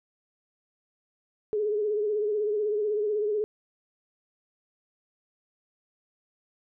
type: tone with vibrato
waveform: sine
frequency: 420.7 Hz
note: G#4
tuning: 22 cents sharp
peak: -24 dBFS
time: 1.53-3.44 s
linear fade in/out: 0 ms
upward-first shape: sine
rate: 16 Hz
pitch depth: 54 cents each way
effects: none